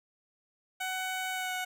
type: tone with pitch glide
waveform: 15% pulse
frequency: 748 to 738.6 Hz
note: F#5 to F#5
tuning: +19 to -3 cents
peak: -26 dBFS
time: 0.8-1.65 s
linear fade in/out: 10 ms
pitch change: -22 cents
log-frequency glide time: 1.32-1.53 s
effects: none